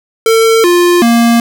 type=tone with pitch steps; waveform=square; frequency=450.7 / 350.9 / 233.7 Hz; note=A4 / F4 / A#3; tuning=+42 / +8 / +5 cents; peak=-6 dBFS; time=0.26-1.4 s; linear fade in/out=2 ms; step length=380 ms; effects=none